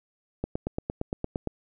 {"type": "click train", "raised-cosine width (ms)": 2, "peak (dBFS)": -15, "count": 10, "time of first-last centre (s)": [0.44, 1.473], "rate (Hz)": 8.71, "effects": []}